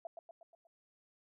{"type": "tone with echo", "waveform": "sine", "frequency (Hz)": 669, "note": "E5", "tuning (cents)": 25, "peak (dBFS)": -40, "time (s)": [0.05, 0.07], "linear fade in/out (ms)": 2, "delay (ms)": 120, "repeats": 5, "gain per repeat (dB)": -5, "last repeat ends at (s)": 0.67, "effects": []}